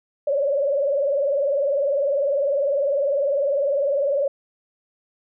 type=tone with vibrato; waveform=sine; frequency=564 Hz; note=C#5; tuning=30 cents sharp; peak=-18 dBFS; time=0.27-4.28 s; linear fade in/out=5 ms; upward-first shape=triangle; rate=20 Hz; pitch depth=120 cents each way; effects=none